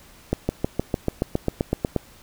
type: accelerating click train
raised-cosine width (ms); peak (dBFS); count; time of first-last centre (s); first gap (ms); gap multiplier
2; -7; 13; 0.33-1.963; 160; 0.97
effects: pink hiss -50 dBFS RMS until 2.22 s